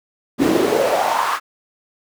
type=noise with high-pass filter sweep; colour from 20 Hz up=brown; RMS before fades=-17 dBFS; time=0.38-1.4 s; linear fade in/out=50 ms; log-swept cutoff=260 to 1300 Hz; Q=4.4; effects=none